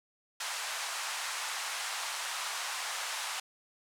pink band-pass noise, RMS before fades -37 dBFS, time 0.4-3.4 s, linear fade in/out 5 ms, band 830 to 10000 Hz, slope 24 dB/octave, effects none

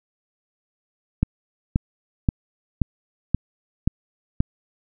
click train, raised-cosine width 5 ms, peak -5 dBFS, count 7, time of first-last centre 1.23-4.405 s, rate 1.89 Hz, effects none

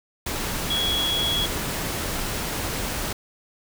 sine tone in noise, 3341 Hz, G#7, 10 cents sharp, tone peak -22 dBFS, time 0.7-1.46 s, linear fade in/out 5 ms, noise pink, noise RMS -28 dBFS, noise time 0.26-3.13 s, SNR +3 dB, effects none

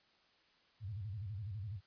sine tone with vibrato, 101.9 Hz, G#2, 32 cents flat, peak -40 dBFS, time 0.8-1.81 s, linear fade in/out 50 ms, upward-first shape square, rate 12 Hz, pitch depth 150 cents each way, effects white hiss -70 dBFS RMS until 1.86 s + resampled to 11025 Hz

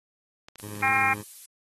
clicks, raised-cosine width 0.2 ms, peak -26 dBFS, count 7, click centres 0.485 / 0.557 / 0.599 / 0.754 / 0.811 / 0.878 / 0.974 s
violet noise, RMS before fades -41 dBFS, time 0.58-1.46 s, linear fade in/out 5 ms
15% pulse tone with vibrato, 103.83 Hz, G#2, in tune, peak -31 dBFS, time 0.62-1.23 s, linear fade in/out 20 ms, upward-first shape sine, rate 4 Hz, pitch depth 12 cents each way
harmonic tone, 266.9 Hz, C4, 35 cents sharp, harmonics 3 / 4 / 5 / 6 / 7 / 8 / 9, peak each -26 / -30 / -30 / -31 / -29 / -28 / -26 dBFS, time 0.82-1.14 s, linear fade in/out 10 ms
effects AAC 32 kbps

